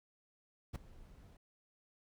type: noise with ADSR envelope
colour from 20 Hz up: brown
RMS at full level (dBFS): -35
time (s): 0.73-1.37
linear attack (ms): 25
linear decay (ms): 8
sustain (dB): -22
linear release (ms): 5
effects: none